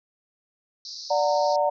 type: band-pass noise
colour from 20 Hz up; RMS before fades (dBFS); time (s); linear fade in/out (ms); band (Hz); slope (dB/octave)
white; -38; 0.85-1.56; 2; 4100 to 5700; 96
type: chord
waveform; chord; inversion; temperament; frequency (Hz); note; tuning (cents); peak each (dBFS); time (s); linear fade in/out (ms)
sine; D augmented; none; just; 587.3 / 734.2 / 917.7; D5 / F#5 / A#5; 0 / -14 / -27; -22 / -25 / -25; 1.1-1.7; 10
effects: none